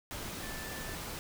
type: tone in noise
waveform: sine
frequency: 1760 Hz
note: A6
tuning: in tune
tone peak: -46 dBFS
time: 0.43-0.95 s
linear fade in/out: 0 ms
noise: pink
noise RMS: -41 dBFS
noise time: 0.11-1.19 s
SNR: -8 dB
effects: none